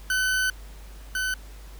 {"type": "tone pair in turn", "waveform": "40% pulse", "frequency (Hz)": [1512, 1512], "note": ["F#6", "F#6"], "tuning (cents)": [37, 37], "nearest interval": "unison", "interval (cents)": 0, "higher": "neither", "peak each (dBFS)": [-21, -24], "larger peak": "first", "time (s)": [[0.1, 0.5], [1.15, 1.34]], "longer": "first", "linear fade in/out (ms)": 2, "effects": ["added 50 Hz sine -40 dBFS peak until 1.79 s", "pink hiss -51 dBFS RMS until 1.79 s"]}